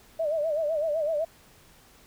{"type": "tone with vibrato", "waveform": "sine", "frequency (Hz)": 620, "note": "D#5", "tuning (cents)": -6, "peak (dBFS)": -24, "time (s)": [0.19, 1.25], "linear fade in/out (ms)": 10, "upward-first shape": "sine", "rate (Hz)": 7.9, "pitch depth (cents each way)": 110, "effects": ["pink hiss -56 dBFS RMS until 2.06 s"]}